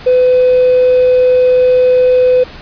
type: tone with hard clipping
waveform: triangle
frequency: 504 Hz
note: B4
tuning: 35 cents sharp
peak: -6 dBFS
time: 0.06-2.44 s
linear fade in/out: 10 ms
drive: 4 dB
effects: pink hiss -32 dBFS RMS until 2.61 s + resampled to 11025 Hz